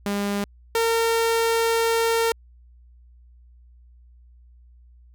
sawtooth tone pair in turn, 202.2 / 457.3 Hz, G#3 / A#4, -46 / -33 cents, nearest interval octave + major second, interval 1413 cents, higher second, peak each -19 / -15 dBFS, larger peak second, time 0.06-0.44 / 0.75-2.32 s, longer second, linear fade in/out 2 ms, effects added 60 Hz sine -48 dBFS peak until 5.14 s

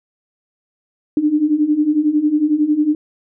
sine beating tone pair, 293.7 / 304.7 Hz, D4 / D#4, 0 / -36 cents, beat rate 11 Hz, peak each -18 / -14 dBFS, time 1.17-2.95 s, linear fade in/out 2 ms, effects none

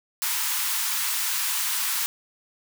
white high-pass noise, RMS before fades -26 dBFS, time 0.22-2.06 s, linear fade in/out 0 ms, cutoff 850 Hz, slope 96 dB/octave, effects none

